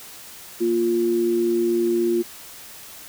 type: tone pair together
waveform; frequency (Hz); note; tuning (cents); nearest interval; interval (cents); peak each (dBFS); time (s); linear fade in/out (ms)
sine; 233.1 / 349.2; A#3 / F4; 0 / 0; perfect fifth; 700; -26 / -18; 0.6-2.23; 20
effects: white hiss -41 dBFS RMS until 3.08 s